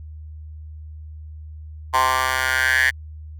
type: tone with high-pass filter sweep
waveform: 10% pulse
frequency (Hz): 130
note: C3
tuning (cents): -11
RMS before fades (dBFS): -19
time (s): 1.93-2.91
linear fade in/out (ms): 20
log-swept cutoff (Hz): 1000 to 1800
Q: 8
effects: added 77 Hz sine -34 dBFS peak until 3.39 s